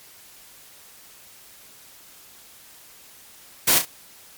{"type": "noise with echo", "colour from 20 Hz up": "white", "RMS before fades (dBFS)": -17, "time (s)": [3.67, 3.79], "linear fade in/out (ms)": 10, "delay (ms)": 32, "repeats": 2, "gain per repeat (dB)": -8, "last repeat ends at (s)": 3.854, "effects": ["white hiss -48 dBFS RMS until 4.37 s", "MP3 96 kbps"]}